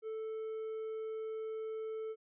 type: tone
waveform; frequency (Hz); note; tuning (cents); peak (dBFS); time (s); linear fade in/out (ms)
triangle; 440; A4; 0; -36; 0.02-2.16; 50
effects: resampled to 8000 Hz